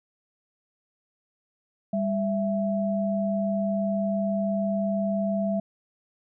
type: tone pair together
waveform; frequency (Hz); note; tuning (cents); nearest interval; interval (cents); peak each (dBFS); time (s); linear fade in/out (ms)
sine; 199.2 / 663.5; G3 / E5; +28 / +11; octave + major sixth; 2083; -25 / -27; 1.93-5.6; 5
effects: none